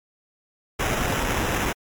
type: noise with sample-and-hold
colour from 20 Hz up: pink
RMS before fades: -24 dBFS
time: 0.79-1.73 s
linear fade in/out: 10 ms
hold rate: 4410 Hz
effects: MP3 96 kbps